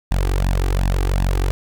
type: tone with flanger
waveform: sawtooth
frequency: 46.25 Hz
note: F#1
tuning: in tune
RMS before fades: -18 dBFS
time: 0.11-1.51 s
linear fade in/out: 0 ms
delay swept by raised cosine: 1.1 to 2.6 ms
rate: 2.7 Hz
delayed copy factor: +0.95
effects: none